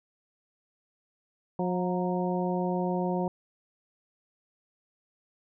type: harmonic tone with a mistuned harmonic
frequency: 180 Hz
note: F#3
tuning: 47 cents flat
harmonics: 1 / 2 / 3 / 4 / 5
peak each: -29 / -32 / -34 / -35 / -36 dBFS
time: 1.59-3.28 s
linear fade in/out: 2 ms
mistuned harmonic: 5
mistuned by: +51 cents
effects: none